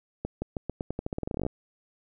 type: accelerating click train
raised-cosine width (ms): 2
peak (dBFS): -17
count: 20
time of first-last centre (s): 0.25-1.465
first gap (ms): 170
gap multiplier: 0.87
effects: none